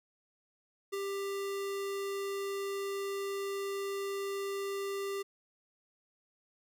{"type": "tone with ADSR envelope", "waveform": "square", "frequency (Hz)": 395.7, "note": "G4", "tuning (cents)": 16, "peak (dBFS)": -33, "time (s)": [0.92, 5.23], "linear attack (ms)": 18, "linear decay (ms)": 11, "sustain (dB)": -2, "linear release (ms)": 15, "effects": []}